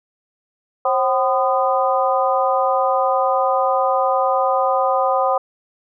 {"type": "tone cluster", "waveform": "sine", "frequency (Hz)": [534, 763, 1014, 1233], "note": ["C5", "G5", "B5", "D#6"], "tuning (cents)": [35, -47, 45, -16], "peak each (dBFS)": [-19, -19, -22, -22], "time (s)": [0.85, 5.38], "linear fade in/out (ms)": 5, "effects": []}